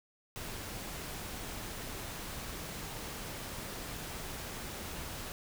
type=noise; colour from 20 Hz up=pink; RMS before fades=-42 dBFS; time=0.36-5.32 s; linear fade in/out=0 ms; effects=none